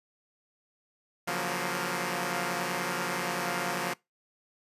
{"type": "chord", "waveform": "5% pulse", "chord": "Gb major seventh", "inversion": "second", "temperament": "equal with one note detuned", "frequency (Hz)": [140.77, 174.61, 185, 233.1], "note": ["Db3", "F3", "Gb3", "Bb3"], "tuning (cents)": [27, 0, 0, 0], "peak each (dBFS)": [-27, -22, -24, -25], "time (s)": [1.27, 3.94], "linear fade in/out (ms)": 10, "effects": ["noise-tail reverb RT60 0.2 s tail -23 dB re dry", "resampled to 32000 Hz"]}